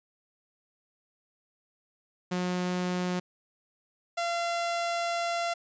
sawtooth tone pair in turn, 180.4 / 685 Hz, F#3 / F5, -44 / -34 cents, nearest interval octave + major seventh, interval 2310 cents, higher second, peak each -24 dBFS, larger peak neither, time 2.31-3.2 / 4.17-5.54 s, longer second, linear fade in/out 10 ms, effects resampled to 16000 Hz

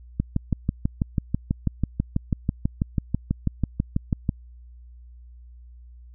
click train, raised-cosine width 5 ms, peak -9 dBFS, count 26, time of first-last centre 0.2-4.292 s, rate 6.11 Hz, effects added 60 Hz sine -43 dBFS peak until 6.14 s

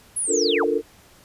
sine linear sweep, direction down, 11020 to 399.6 Hz, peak -22 dBFS, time 0.16-0.65 s, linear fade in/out 10 ms
sine chord, Bb major seventh, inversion first, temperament equal, 293.7 / 349.2 / 440 / 466.2 Hz, D4 / F4 / A4 / Bb4, 0 / 0 / 0 / 0 cents, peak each -27 / -26 / -22 / -24 dBFS, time 0.27-0.82 s, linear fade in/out 50 ms
effects pink hiss -52 dBFS RMS until 1.24 s + resampled to 32000 Hz

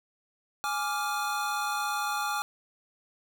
square chord, D diminished, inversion second, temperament equal, 830.6 / 1174.7 / 1396.9 Hz, Ab5 / D6 / F6, 0 / 0 / 0 cents, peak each -33 / -34 / -34 dBFS, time 0.64-2.42 s, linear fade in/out 0 ms, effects none

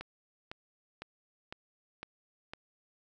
click train, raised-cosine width 0.3 ms, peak -25 dBFS, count 6, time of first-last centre 0.01-2.535 s, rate 1.98 Hz, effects none

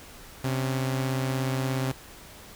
sawtooth tone pair together, 130.81 / 278.5 Hz, C3 / C#4, 0 / +8 cents, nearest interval octave + minor second, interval 1308 cents, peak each -22 / -32 dBFS, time 0.44-1.92 s, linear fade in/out 5 ms, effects pink hiss -47 dBFS RMS until 2.55 s

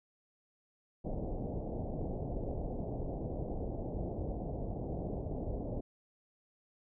pink low-pass noise, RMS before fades -38 dBFS, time 1.04-5.81 s, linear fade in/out 10 ms, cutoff 730 Hz, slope 48 dB/octave, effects none

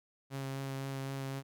sawtooth tone with vibrato, 135.7 Hz, C#3, 36 cents flat, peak -33 dBFS, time 0.3-1.43 s, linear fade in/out 50 ms, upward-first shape sine, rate 3.9 Hz, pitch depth 12 cents each way, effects none

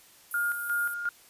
pink high-pass noise, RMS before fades -39 dBFS, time 0.31-0.94 s, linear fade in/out 2 ms, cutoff 9900 Hz, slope 48 dB/octave
sine tone with tremolo, 1416 Hz, F6, 23 cents sharp, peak -25 dBFS, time 0.34-1.09 s, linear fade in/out 2 ms, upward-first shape square, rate 2.8 Hz, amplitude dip 55%
effects white hiss -56 dBFS RMS until 1.29 s + resampled to 32000 Hz

